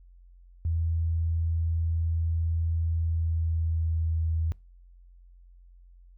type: tone with pitch glide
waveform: sine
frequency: 82.41 to 80.99 Hz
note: E2 to E2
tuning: 0 to -30 cents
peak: -24 dBFS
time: 0.65-4.52 s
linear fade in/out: 0 ms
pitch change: -30 cents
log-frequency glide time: 2.9-4.29 s
effects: noise-tail reverb RT60 0.3 s tail -25 dB re dry + added 44 Hz sine -50 dBFS peak until 6.17 s